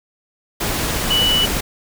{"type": "tone in noise", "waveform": "sine", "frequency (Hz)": 2960, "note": "F#7", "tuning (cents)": 0, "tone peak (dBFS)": -14, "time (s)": [1.1, 1.46], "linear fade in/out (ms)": 10, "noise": "pink", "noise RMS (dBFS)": -21, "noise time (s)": [0.6, 1.61], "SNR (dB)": 4, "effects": []}